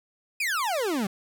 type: exponential sweep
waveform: 40% pulse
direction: down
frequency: 2555 to 183.9 Hz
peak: -24 dBFS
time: 0.4-1.07 s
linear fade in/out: 5 ms
effects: 10-bit